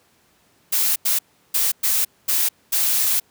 blue noise bursts at uneven times, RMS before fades -19 dBFS, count 6, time 0.72-0.96 / 1.05-1.19 / 1.54-1.72 / 1.83-2.05 / 2.28-2.49 / 2.72-3.2 s, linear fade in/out 10 ms, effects pink hiss -59 dBFS RMS until 3.3 s + high-pass 100 Hz 12 dB/octave

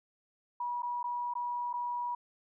sine tone with dropouts, 968 Hz, B5, 35 cents flat, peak -32 dBFS, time 0.6-2.15 s, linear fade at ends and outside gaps 5 ms, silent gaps 0.822-0.83 / 1.03-1.04 / 1.338-1.352 / 1.73-1.737 s, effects none

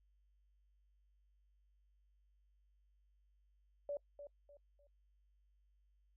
sine tone with echo, 575 Hz, D5, 37 cents flat, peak -38 dBFS, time 3.89-3.97 s, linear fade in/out 2 ms, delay 300 ms, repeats 3, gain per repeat -10 dB, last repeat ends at 4.87 s, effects noise-tail reverb RT60 0.1 s tail -24 dB re dry + added 50 Hz sine -70 dBFS peak until 6.16 s

